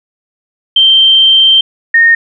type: tone pair in turn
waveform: sine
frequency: 3136 / 1843.3 Hz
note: G7 / A#6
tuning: 0 / -20 cents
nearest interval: major sixth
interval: 920 cents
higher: first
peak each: -3 dBFS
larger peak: neither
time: 0.76-1.61 / 1.94-2.15 s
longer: first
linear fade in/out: 5 ms
effects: none